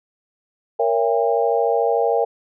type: chord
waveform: sine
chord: A# diminished seventh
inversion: none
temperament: just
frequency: 466.2 / 559.4 / 671.3 / 805.5 Hz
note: A#4 / C#5 / E5 / G5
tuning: 0 / +16 / +31 / +47 cents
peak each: -19 / -23 / -22 / -22 dBFS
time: 0.79-2.25 s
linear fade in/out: 10 ms
effects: none